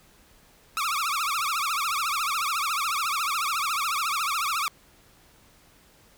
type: tone with vibrato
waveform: sawtooth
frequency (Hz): 1229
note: D#6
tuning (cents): -22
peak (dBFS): -21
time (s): 0.77-4.68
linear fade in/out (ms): 0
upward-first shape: triangle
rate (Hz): 14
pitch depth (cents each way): 230
effects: pink hiss -57 dBFS RMS until 6.17 s